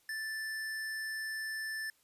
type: tone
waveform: square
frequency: 1760 Hz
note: A6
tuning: in tune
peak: -37 dBFS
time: 0.09-1.9 s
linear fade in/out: 2 ms
effects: white hiss -70 dBFS RMS until 2.03 s + resampled to 32000 Hz